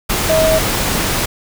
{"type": "tone in noise", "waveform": "sine", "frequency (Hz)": 637, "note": "D#5", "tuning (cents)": 41, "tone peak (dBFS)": -11, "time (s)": [0.29, 0.59], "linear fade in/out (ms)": 10, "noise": "pink", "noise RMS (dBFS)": -17, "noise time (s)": [0.09, 1.26], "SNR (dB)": 3, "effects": []}